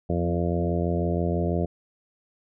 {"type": "harmonic tone with a mistuned harmonic", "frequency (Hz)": 86.1, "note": "F2", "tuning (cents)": -24, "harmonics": [1, 2, 3, 4, 5, 6, 7, 8], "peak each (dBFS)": [-27, -27, -34, -31, -32, -35, -33, -35], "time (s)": [0.09, 1.66], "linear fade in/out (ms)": 10, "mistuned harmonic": 3, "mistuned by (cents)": -18, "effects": []}